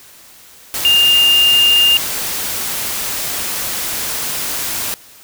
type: tone in noise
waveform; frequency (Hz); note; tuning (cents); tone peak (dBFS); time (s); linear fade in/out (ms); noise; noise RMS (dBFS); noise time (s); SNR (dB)
sine; 2811; F7; +11; -8; 0.85-1.97; 0; white; -21; 0.74-4.94; +10
effects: white hiss -42 dBFS RMS until 5.23 s